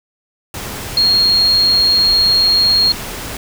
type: tone in noise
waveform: sine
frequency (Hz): 4262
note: C8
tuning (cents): +31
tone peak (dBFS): -9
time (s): 0.97-2.92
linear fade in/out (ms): 2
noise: pink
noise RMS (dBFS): -26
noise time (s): 0.54-3.37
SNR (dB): +14
effects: none